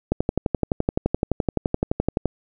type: click train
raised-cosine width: 2 ms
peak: -6 dBFS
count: 26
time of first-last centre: 0.12-2.257 s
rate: 11.7 Hz
effects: none